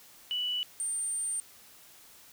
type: tone pair in turn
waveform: sine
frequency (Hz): 2960 / 8852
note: F#7 / C#9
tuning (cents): 0 / -3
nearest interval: octave + perfect fifth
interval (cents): 1897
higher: second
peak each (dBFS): -29 / -30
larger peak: first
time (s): 0.31-0.63 / 0.8-1.4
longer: second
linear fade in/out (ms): 0
effects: white hiss -55 dBFS RMS until 2.32 s